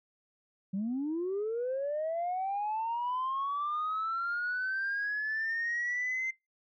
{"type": "linear sweep", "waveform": "sine", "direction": "up", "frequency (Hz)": [184, 2084], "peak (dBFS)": -29, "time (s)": [0.73, 6.31], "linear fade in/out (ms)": 10, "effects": ["noise-tail reverb RT60 0.2 s tail -23 dB re dry", "tanh soft clip ceiling -27 dBFS"]}